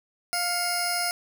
20% pulse tone cluster, 702 / 2198 / 5110 Hz, F5 / C#7 / D#8, +9 / -15 / +45 cents, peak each -23 / -30 / -23 dBFS, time 0.33-1.11 s, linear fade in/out 0 ms, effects 9-bit

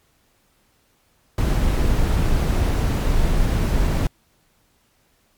brown noise, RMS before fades -18 dBFS, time 1.38-4.07 s, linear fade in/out 2 ms, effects pink hiss -62 dBFS RMS until 5.37 s + MP3 96 kbps

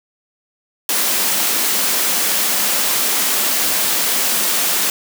white high-pass noise, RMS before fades -17 dBFS, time 0.89-4.9 s, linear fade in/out 2 ms, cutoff 170 Hz, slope 48 dB/octave, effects none

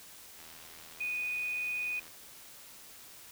click train, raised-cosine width 0.2 ms, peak -35 dBFS, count 137, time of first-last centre 0.39-2.079 s, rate 80.5 Hz
sine tone, 2479 Hz, D#7, 7 cents flat, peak -32 dBFS, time 1-2 s, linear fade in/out 10 ms
effects white hiss -52 dBFS RMS until 3.31 s

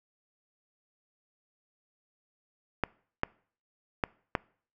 clicks, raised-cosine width 0.5 ms, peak -11 dBFS, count 4, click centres 2.837 / 3.234 / 4.038 / 4.352 s, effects noise-tail reverb RT60 0.5 s tail -24 dB re dry

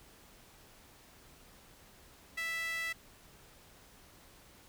sawtooth tone with high-pass filter, 659.3 Hz, E5, in tune, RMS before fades -37 dBFS, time 2.37-2.93 s, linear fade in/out 10 ms, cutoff 2000 Hz, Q 4.5, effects pink hiss -59 dBFS RMS until 4.68 s

